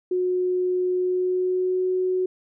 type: tone with pitch glide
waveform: sine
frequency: 364.2 to 369.3 Hz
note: F#4 to F#4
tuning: -27 to -3 cents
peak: -20 dBFS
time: 0.11-2.26 s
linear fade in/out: 5 ms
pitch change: +24 cents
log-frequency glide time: 0.95-1.85 s
effects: none